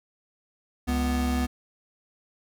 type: tone pair together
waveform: square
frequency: 69.28 / 246.9 Hz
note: C#2 / B3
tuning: 0 / 0 cents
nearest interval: octave + minor seventh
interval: 2200 cents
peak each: -27 dBFS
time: 0.87-1.47 s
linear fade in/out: 20 ms
effects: none